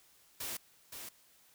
white noise with echo, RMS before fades -40 dBFS, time 0.4-0.57 s, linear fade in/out 5 ms, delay 520 ms, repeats 1, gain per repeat -6 dB, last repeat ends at 1.09 s, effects white hiss -65 dBFS RMS until 1.54 s

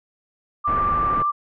sine tone with vibrato, 1178 Hz, D6, 5 cents sharp, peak -18 dBFS, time 0.64-1.32 s, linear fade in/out 20 ms, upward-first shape triangle, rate 13 Hz, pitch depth 17 cents each way
pink low-pass noise, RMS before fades -29 dBFS, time 0.67-1.23 s, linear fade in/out 10 ms, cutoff 1900 Hz, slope 24 dB/octave
effects none

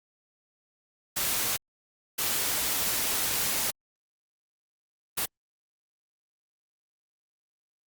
white noise bursts at uneven times, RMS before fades -28 dBFS, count 3, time 1.16-1.57 / 2.18-3.71 / 5.17-5.26 s, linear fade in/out 10 ms, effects Opus 48 kbps

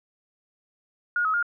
sine tone with pitch steps, 1434 / 1277 / 1416 Hz, F6 / D#6 / F6, +45 / +45 / +23 cents, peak -21 dBFS, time 1.16-1.427 s, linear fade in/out 2 ms, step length 89 ms, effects none

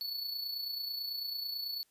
square tone with amplitude modulation, 4435 Hz, C#8, in tune, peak -34 dBFS, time 0.01-1.83 s, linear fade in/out 0 ms, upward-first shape sine, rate 29.1 Hz, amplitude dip 50%, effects white hiss -72 dBFS RMS until 1.9 s + resampled to 32000 Hz

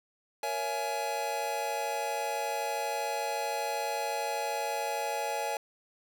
square chord, A# half-diminished seventh, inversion none, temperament just, 466.2 / 559.4 / 671.3 / 839.1 Hz, A#4 / C#5 / E5 / G#5, 0 / +16 / +31 / +18 cents, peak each -40 / -38 / -39 / -34 dBFS, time 0.43-5.57 s, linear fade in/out 2 ms, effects none

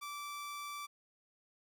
sawtooth tone, 1164 Hz, D6, 16 cents flat, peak -38 dBFS, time 0.01-0.87 s, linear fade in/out 20 ms, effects 13-bit

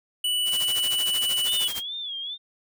square tone, 2960 Hz, F#7, in tune, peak -23 dBFS, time 0.24-1.68 s, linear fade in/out 5 ms
white noise with tremolo, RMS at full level -31 dBFS, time 0.45-1.83 s, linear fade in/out 50 ms, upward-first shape sine, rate 13 Hz, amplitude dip 85%
sine tone with vibrato, 3400 Hz, G#7, 40 cents sharp, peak -30 dBFS, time 1.45-2.38 s, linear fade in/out 50 ms, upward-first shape sine, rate 2.4 Hz, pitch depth 110 cents each way
effects none

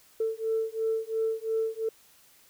sine beating tone pair, 444.2 / 447.1 Hz, A4 / A4, +16 / +28 cents, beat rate 2.9 Hz, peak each -29 dBFS, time 0.2-1.89 s, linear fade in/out 5 ms, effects tanh soft clip ceiling -19 dBFS + white hiss -59 dBFS RMS until 2.49 s

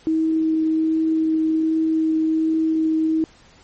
sine tone with vibrato, 318.6 Hz, D#4, 41 cents sharp, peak -16 dBFS, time 0.07-3.24 s, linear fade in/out 0 ms, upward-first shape triangle, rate 1.3 Hz, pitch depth 9 cents each way, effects pink hiss -51 dBFS RMS until 3.63 s + MP3 32 kbps

